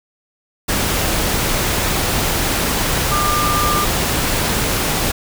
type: tone in noise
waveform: sine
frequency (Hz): 1197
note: D6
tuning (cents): +33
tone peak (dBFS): -17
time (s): 3.11-3.85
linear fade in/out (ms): 10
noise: pink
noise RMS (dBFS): -18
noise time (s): 0.68-5.12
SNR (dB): -2
effects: none